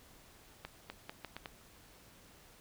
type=accelerating click train; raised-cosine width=0.3 ms; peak=-26 dBFS; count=6; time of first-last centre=0.65-1.458 s; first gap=250 ms; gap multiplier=0.78; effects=pink hiss -60 dBFS RMS until 2.6 s